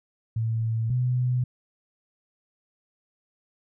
sine tone pair in turn, 112.9 / 125.03 Hz, A2 / B2, +45 / +22 cents, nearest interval major second, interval 177 cents, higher second, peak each -23 / -21 dBFS, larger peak second, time 0.36-0.9 / 0.9-1.44 s, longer neither, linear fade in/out 5 ms, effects none

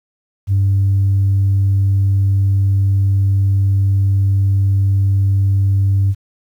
sine tone, 98 Hz, G2, in tune, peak -9 dBFS, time 0.47-6.15 s, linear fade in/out 50 ms, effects tanh soft clip ceiling -8 dBFS + 8-bit

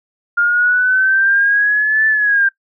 sine exponential two-way sweep, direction up then down, 1406 to 1760 to 1577 Hz, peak -10 dBFS, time 0.37-2.49 s, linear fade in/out 10 ms, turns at 2.07 s, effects noise-tail reverb RT60 0.1 s tail -18 dB re dry

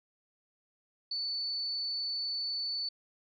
sine tone, 4484 Hz, C#8, 19 cents sharp, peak -32 dBFS, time 1.11-2.89 s, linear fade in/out 5 ms, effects none

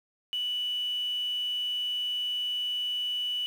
sine tone with quantisation, 2960 Hz, F#7, in tune, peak -28 dBFS, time 0.33-3.46 s, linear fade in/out 0 ms, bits 8, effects none

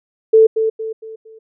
sine tone with echo, 442.6 Hz, A4, 10 cents sharp, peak -5 dBFS, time 0.33-0.47 s, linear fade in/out 10 ms, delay 230 ms, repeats 4, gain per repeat -8 dB, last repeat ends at 1.39 s, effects none

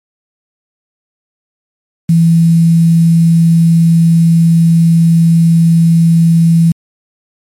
sine tone with quantisation, 166.1 Hz, E3, 13 cents sharp, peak -4 dBFS, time 2.09-6.72 s, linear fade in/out 5 ms, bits 5, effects MP3 64 kbps

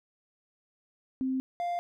sine / triangle tone pair in turn, 261.6 / 698.4 Hz, C4 / F5, 0 / 0 cents, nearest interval octave + perfect fourth, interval 1700 cents, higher second, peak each -27 dBFS, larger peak neither, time 1.21-1.4 / 1.6-1.79 s, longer neither, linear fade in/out 0 ms, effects none

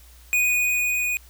square tone with level ramp, 2474 Hz, D#7, 10 cents flat, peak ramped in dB -18 to -23 dBFS, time 0.33-1.17 s, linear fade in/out 0 ms, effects added 60 Hz sine -47 dBFS peak until 1.29 s + white hiss -53 dBFS RMS until 1.29 s

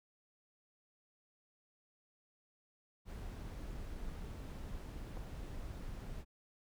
brown noise, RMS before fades -45 dBFS, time 3.05-6.25 s, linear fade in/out 50 ms
clicks, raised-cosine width 1 ms, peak -36 dBFS, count 2, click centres 5.17 / 5.174 s
effects none

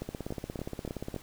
two click trains, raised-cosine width 2 ms, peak -22 / -22 dBFS, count 19 / 5, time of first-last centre 0.09-1.143 / 0.02-1.163 s, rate 17.1 / 3.5 Hz, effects pink hiss -53 dBFS RMS until 1.22 s

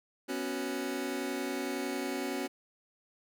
sawtooth chord, B suspended second, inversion none, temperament just, 246.9 / 277.8 / 370.4 Hz, B3 / C#4 / F#4, 0 / +4 / +2 cents, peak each -35 / -32 / -33 dBFS, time 0.28-2.48 s, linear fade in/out 20 ms, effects none

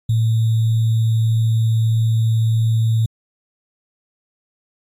sine tone with sample-and-hold, 112.3 Hz, A2, 36 cents sharp, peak -13 dBFS, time 0.09-3.06 s, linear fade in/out 5 ms, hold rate 3675 Hz, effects AAC 64 kbps

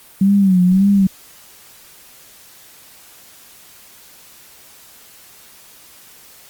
sine tone with vibrato, 190 Hz, F#3, 46 cents sharp, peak -9 dBFS, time 0.21-1.07 s, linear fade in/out 5 ms, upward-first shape sine, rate 1.8 Hz, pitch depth 100 cents each way, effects white hiss -44 dBFS RMS until 6.49 s + Opus 32 kbps

